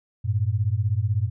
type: beating tone pair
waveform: sine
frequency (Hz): 96.8 / 112.8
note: G2 / A2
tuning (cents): -21 / +44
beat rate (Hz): 16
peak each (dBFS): -23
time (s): 0.24-1.3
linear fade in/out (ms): 20
effects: none